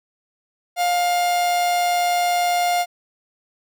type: tone with amplitude modulation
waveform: 45% pulse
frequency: 706 Hz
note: F5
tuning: 19 cents sharp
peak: -16 dBFS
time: 0.76-2.86 s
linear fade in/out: 50 ms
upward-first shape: sine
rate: 158 Hz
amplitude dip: 25%
effects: none